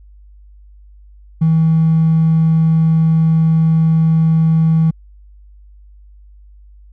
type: tone with hard clipping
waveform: triangle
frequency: 161.1 Hz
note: E3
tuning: 39 cents flat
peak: -9 dBFS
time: 1.41-4.91 s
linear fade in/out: 10 ms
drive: 3 dB
effects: added 50 Hz sine -39 dBFS peak until 6.92 s